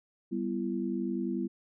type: chord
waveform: sine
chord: E minor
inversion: first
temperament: equal with one note detuned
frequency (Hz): 196 / 246.9 / 336.7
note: G3 / B3 / E4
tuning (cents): 0 / 0 / +37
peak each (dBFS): -34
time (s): 0.31-1.48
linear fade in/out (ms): 20
effects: none